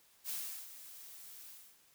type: noise with ADSR envelope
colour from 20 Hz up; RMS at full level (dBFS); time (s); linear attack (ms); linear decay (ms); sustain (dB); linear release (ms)
blue; -39; 0.24-1.79; 53; 380; -13; 300
effects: white hiss -67 dBFS RMS until 1.94 s